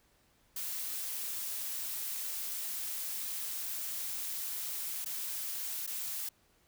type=noise with dropouts; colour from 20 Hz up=blue; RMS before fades=-38 dBFS; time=0.56-6.29 s; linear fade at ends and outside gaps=5 ms; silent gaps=5.047-5.058 / 5.866-5.874 s; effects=pink hiss -69 dBFS RMS until 6.67 s